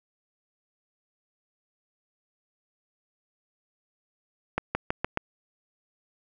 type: accelerating click train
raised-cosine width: 0.5 ms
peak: -10 dBFS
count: 5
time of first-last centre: 4.58-5.174 s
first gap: 170 ms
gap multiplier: 0.91
effects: none